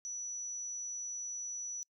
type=tone; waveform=sine; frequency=5910 Hz; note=F#8; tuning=3 cents flat; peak=-38 dBFS; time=0.05-1.83 s; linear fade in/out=0 ms; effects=noise-tail reverb RT60 0.1 s tail -25 dB re dry